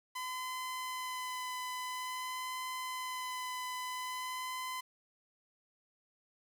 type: tone with vibrato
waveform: sawtooth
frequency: 1014 Hz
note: B5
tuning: 45 cents sharp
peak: -34 dBFS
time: 0.15-4.81 s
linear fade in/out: 10 ms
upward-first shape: sine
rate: 0.49 Hz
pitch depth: 13 cents each way
effects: 10-bit